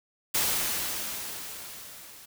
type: noise with level ramp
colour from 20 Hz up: white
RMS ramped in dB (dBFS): -25 to -49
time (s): 0.34-2.26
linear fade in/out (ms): 10
effects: none